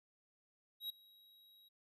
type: tone with ADSR envelope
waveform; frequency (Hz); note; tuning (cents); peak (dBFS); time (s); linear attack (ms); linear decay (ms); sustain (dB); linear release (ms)
square; 3834; A#7; +48; -39; 0.8-1.69; 96; 9; -24; 14
effects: resampled to 32000 Hz